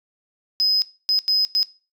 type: tone bursts at uneven times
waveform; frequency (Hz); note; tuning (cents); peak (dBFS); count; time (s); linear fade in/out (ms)
sine; 5050; D#8; +25; -15; 4; 0.6-0.82 / 1.09-1.19 / 1.28-1.45 / 1.55-1.63; 0
effects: noise-tail reverb RT60 0.3 s tail -18 dB re dry + tanh soft clip ceiling -13 dBFS